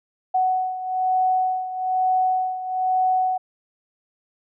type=beating tone pair; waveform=sine; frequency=744 / 745.1 Hz; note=F#5 / F#5; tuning=+9 / +12 cents; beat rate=1.1 Hz; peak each=-20 / -25 dBFS; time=0.34-3.38 s; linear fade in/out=10 ms; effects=none